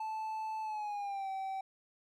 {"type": "tone with pitch glide", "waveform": "triangle", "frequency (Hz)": [875, 770.6], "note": ["A5", "G5"], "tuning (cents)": [-10, -30], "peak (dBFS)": -34, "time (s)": [0, 1.61], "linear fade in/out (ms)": 5, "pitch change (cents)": -220, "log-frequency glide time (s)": [0.62, 1.29], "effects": []}